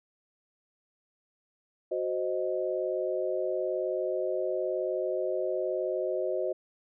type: chord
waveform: sine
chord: C diminished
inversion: second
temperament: equal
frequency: 370 / 523.3 / 622.3 Hz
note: Gb4 / C5 / Eb5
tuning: 0 / 0 / 0 cents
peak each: -32 dBFS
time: 1.91-6.53 s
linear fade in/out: 10 ms
effects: none